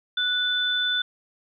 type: tone pair together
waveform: sine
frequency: 1475 / 3508 Hz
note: F#6 / A7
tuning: -6 / -6 cents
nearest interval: octave + minor third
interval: 1500 cents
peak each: -26 / -23 dBFS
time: 0.17-1.02 s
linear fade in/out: 5 ms
effects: none